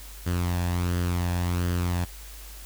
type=tone with flanger; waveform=sawtooth; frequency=88.1 Hz; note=F2; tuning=16 cents sharp; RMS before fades=-26 dBFS; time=0.26-2.05 s; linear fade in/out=10 ms; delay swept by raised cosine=0.63 to 1.18 ms; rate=1.4 Hz; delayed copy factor=+0.5; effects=added 50 Hz sine -41 dBFS peak until 2.65 s + white hiss -46 dBFS RMS until 2.65 s